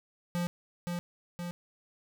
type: tone with echo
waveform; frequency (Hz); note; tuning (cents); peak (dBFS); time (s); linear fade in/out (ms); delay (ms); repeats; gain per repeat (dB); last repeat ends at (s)
square; 174.61; F3; 0; -30; 0.35-0.47; 0; 520; 2; -3; 1.51
effects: none